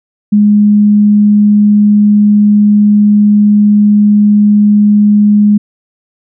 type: tone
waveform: sine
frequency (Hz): 207.7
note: G#3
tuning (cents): 0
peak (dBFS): -3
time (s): 0.32-5.58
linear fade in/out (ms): 10
effects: none